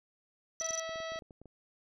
sine tone bursts, 5920 Hz, F#8, in tune, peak -32 dBFS, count 5, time 0.6-0.797 s, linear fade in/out 0 ms, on 21 ms, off 23 ms
harmonic tone, 650 Hz, E5, 24 cents flat, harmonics 1 / 2 / 3 / 4 / 5 / 6 / 7 / 8 / 9, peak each -39 / -45 / -45 / -54 / -49 / -51 / -54 / -63 / -56 dBFS, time 0.61-1.19 s, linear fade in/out 0 ms
clicks, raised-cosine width 2 ms, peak -39 dBFS, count 10, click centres 0.707 / 0.893 / 0.958 / 1.003 / 1.12 / 1.159 / 1.222 / 1.308 / 1.416 / 1.457 s
effects none

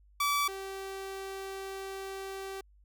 sawtooth tone pair in turn, 1152 / 387.3 Hz, D6 / G4, -34 / -21 cents, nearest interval octave + perfect fifth, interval 1887 cents, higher first, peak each -23 / -34 dBFS, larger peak first, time 0.2-0.48 / 0.48-2.61 s, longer second, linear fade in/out 5 ms, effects added 50 Hz sine -58 dBFS peak until 2.84 s

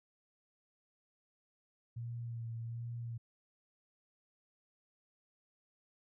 sine tone with vibrato, 116.54 Hz, A#2, in tune, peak -39 dBFS, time 1.96-3.18 s, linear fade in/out 10 ms, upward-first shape sine, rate 1.3 Hz, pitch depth 27 cents each way, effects none

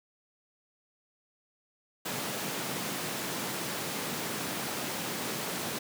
pink high-pass noise, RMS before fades -35 dBFS, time 2.05-5.79 s, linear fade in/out 10 ms, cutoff 140 Hz, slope 24 dB/octave, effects none

